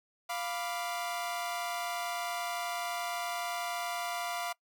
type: chord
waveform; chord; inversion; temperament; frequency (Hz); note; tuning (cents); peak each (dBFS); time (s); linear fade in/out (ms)
sawtooth; B diminished; second; equal; 698.5 / 987.8 / 1174.7; F5 / B5 / D6; 0 / 0 / 0; -32 / -37 / -37; 0.29-4.53; 10
effects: noise-tail reverb RT60 0.1 s tail -23 dB re dry